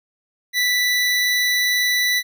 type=tone; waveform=25% pulse; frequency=1975.5 Hz; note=B6; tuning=in tune; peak=-13 dBFS; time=0.53-2.23 s; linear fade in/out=50 ms; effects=none